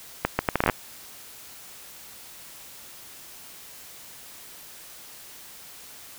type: accelerating click train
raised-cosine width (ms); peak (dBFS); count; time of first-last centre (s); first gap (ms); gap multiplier
0.5; -5; 10; 0.25-0.698; 140; 0.7
effects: white hiss -45 dBFS RMS until 6.18 s